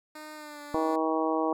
10% pulse tone with pitch glide, 306.3 to 292.1 Hz, D#4 to D4, -27 to -9 cents, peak -33 dBFS, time 0.15-0.96 s, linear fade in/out 5 ms, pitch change -82 cents, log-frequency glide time 0.35-0.61 s
harmonic tone, 159.3 Hz, D#3, 41 cents sharp, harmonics 2 / 3 / 4 / 5 / 6 / 7, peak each -29 / -31 / -32 / -33 / -34 / -34 dBFS, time 0.74-1.53 s, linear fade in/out 2 ms
click, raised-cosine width 5 ms, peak -29 dBFS, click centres 0.744 s
effects none

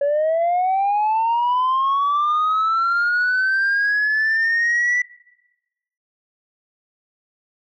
sine linear sweep, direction up, 560 to 1975.5 Hz, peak -14 dBFS, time 0.01-5.02 s, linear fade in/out 5 ms, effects noise-tail reverb RT60 1.0 s tail -22 dB re dry + tanh soft clip ceiling -14 dBFS

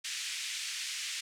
pink band-pass noise, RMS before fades -38 dBFS, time 0.04-1.21 s, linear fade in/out 10 ms, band 2100 to 8400 Hz, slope 24 dB/octave, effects none

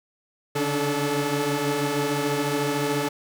sawtooth tone cluster, 139.6 / 145.8 / 284.9 / 298.9 / 434 Hz, C#3 / D3 / C#4 / D4 / A4, +13 / -12 / +48 / +31 / -24 cents, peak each -31 / -27 / -25 / -28 / -22 dBFS, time 0.55-3.09 s, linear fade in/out 10 ms, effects none

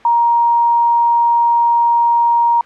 sine tone, 940 Hz, A#5, 14 cents sharp, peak -9 dBFS, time 0.05-2.61 s, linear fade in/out 2 ms, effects white hiss -41 dBFS RMS until 2.65 s + low-pass 2000 Hz 12 dB/octave

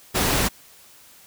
pink noise, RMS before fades -21 dBFS, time 0.14-0.49 s, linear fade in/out 20 ms, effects white hiss -50 dBFS RMS until 1.26 s

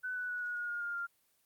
sine tone with pitch steps, 1501 / 1485.5 / 1470.1 / 1454.9 / 1439.9 / 1425 / 1410.2 / 1395.6 Hz, F#6 / F#6 / F#6 / F#6 / F#6 / F6 / F6 / F6, +24 / +6 / -12 / -30 / -48 / +34 / +16 / -2 cents, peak -35 dBFS, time 0.03-1.07 s, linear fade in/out 20 ms, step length 130 ms, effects white hiss -73 dBFS RMS until 1.45 s + Opus 24 kbps

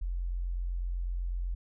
sine tone, 44.02 Hz, F1, 14 cents sharp, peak -30 dBFS, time 0.01-1.55 s, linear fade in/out 10 ms, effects none

